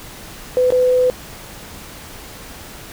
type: tone with dropouts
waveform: sine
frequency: 503 Hz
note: B4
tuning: 32 cents sharp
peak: -11 dBFS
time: 0.57-1.1 s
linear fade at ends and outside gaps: 0 ms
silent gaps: 0.704-0.722 s
effects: pink hiss -36 dBFS RMS until 2.92 s